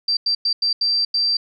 sine tone bursts at uneven times, 4694 Hz, D8, 2 cents flat, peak -16 dBFS, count 6, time 0.08-0.17 / 0.26-0.35 / 0.45-0.53 / 0.62-0.73 / 0.81-1.05 / 1.14-1.37 s, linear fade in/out 5 ms, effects none

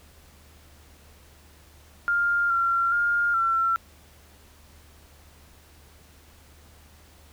sine tone with pitch steps, 1402 / 1371 / 1410 / 1351 Hz, F6 / F6 / F6 / E6, +6 / -32 / +16 / +42 cents, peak -20 dBFS, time 2.08-3.76 s, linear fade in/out 0 ms, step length 420 ms, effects added 75 Hz sine -53 dBFS peak until 7.32 s + pink hiss -55 dBFS RMS until 7.32 s

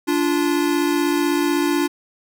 square tone pair together, 291.3 / 347.3 Hz, D4 / F4, -14 / -10 cents, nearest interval minor third, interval 304 cents, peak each -20 / -21 dBFS, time 0.07-1.88 s, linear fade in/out 20 ms, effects none

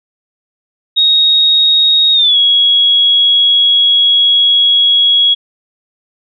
sine tone with pitch glide, 3756 to 3327 Hz, A#7 to G#7, +12 to +2 cents, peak -6 dBFS, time 0.96-5.35 s, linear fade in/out 20 ms, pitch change -210 cents, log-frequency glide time 2.13-2.37 s, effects none

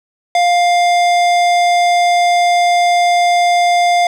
sine tone with hard clipping, 702 Hz, F5, 9 cents sharp, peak -11 dBFS, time 0.35-4.07 s, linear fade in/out 2 ms, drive 16 dB, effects none

